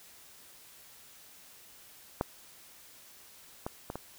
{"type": "clicks", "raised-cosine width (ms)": 1, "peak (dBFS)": [-14, -20, -22, -23], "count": 4, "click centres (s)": [2.211, 3.665, 3.901, 3.956], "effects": ["white hiss -55 dBFS RMS until 4.18 s"]}